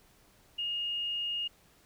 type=tone; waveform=sine; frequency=2850 Hz; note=F7; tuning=34 cents sharp; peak=-31 dBFS; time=0.58-1.48 s; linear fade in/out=10 ms; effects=pink hiss -63 dBFS RMS until 1.85 s